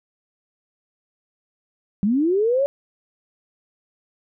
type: linear sweep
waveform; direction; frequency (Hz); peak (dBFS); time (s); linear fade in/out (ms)
sine; up; 187.4 to 574; -16; 2.03-2.66; 0
effects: none